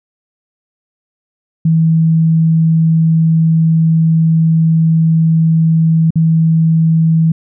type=tone with dropouts; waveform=sine; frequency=162 Hz; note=E3; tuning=30 cents flat; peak=-7 dBFS; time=1.65-7.32 s; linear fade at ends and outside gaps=5 ms; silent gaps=6.106-6.156 s; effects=none